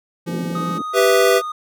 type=tone; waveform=square; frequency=171 Hz; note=F3; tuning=36 cents flat; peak=-25 dBFS; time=0.26-0.79 s; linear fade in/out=20 ms
type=band-pass noise; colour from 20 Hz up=white; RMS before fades=-28 dBFS; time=0.27-0.82 s; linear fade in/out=5 ms; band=190 to 330 Hz; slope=24 dB/octave
type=tone with pitch glide; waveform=triangle; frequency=1245 to 1231.4 Hz; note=D#6 to D#6; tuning=+1 to -18 cents; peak=-22 dBFS; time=0.55-1.52 s; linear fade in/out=5 ms; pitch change=-19 cents; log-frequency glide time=1.17-1.26 s
type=chord; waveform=square; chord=E minor; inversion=first; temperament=equal; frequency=392 / 493.9 / 659.3 Hz; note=G4 / B4 / E5; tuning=0 / 0 / 0 cents; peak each=-17 / -16 / -19 dBFS; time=0.93-1.42 s; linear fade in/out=50 ms
effects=none